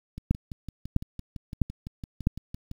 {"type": "two click trains", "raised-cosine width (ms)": 5, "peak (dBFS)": [-9, -24], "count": [4, 16], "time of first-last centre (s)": [[0.31, 2.271], [0.18, 2.714]], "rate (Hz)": [1.53, 5.92], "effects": ["8-bit"]}